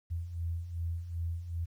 sine beating tone pair, 82.41 / 85.01 Hz, E2 / F2, 0 / -46 cents, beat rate 2.6 Hz, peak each -40 / -34 dBFS, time 0.1-1.66 s, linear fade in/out 20 ms, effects 11-bit

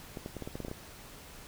clicks, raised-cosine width 2 ms, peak -25 dBFS, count 10, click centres 0.172 / 0.261 / 0.367 / 0.423 / 0.475 / 0.555 / 0.603 / 0.649 / 0.683 / 0.714 s, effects pink hiss -50 dBFS RMS until 1.47 s

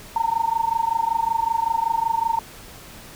sine tone with amplitude modulation, 912 Hz, A#5, 38 cents flat, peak -15 dBFS, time 0.16-2.39 s, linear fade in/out 2 ms, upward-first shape sine, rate 25.3 Hz, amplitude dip 90%, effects pink hiss -42 dBFS RMS until 3.15 s

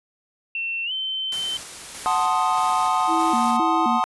sine tone with pitch glide, 2700 to 3084 Hz, E7 to G7, +41 to -29 cents, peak -24 dBFS, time 0.55-1.57 s, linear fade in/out 2 ms, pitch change +230 cents, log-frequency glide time 0.85-0.92 s
white noise with tremolo, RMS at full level -34 dBFS, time 1.32-3.57 s, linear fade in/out 2 ms, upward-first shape square, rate 1.6 Hz, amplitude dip 30%
triangle chord, F# diminished seventh, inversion none, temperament equal, 740 / 880 / 1046.5 / 1244.5 Hz, F#5 / A5 / C6 / Eb6, 0 / 0 / 0 / 0 cents, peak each -22 dBFS, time 2.06-4.04 s, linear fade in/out 0 ms
sine tone with vibrato, 276.5 Hz, C#4, 4 cents flat, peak -23 dBFS, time 3.07-4.01 s, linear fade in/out 50 ms, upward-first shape square, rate 1.9 Hz, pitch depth 290 cents each way
effects resampled to 24000 Hz

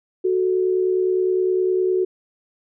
sine tone pair together, 370.2 / 440 Hz, F#4 / A4, +1 / 0 cents, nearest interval minor third, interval 299 cents, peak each -17 / -25 dBFS, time 0.24-2.05 s, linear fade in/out 10 ms, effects none

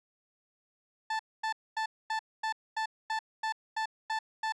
30% pulse tone bursts, 880 Hz, A5, in tune, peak -27 dBFS, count 11, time 1.1-4.523 s, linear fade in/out 5 ms, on 93 ms, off 240 ms, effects low-pass 5000 Hz 12 dB/octave

